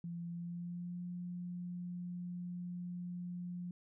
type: tone with pitch glide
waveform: sine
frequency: 170.9 to 177.03 Hz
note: F3 to F3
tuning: -37 to +24 cents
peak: -40 dBFS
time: 0.04-3.71 s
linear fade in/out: 2 ms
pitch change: +61 cents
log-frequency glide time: 0.28-1.02 s
effects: none